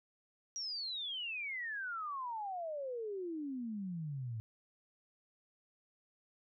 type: exponential sweep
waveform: sine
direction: down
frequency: 5760 to 107.7 Hz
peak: -38 dBFS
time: 0.56-4.4 s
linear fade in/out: 0 ms
effects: none